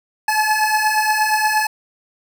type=beating tone pair; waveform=25% pulse; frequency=853 / 861.5 Hz; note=G#5 / A5; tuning=+46 / -37 cents; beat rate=8.5 Hz; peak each=-16 / -13 dBFS; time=0.28-1.67 s; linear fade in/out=5 ms; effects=none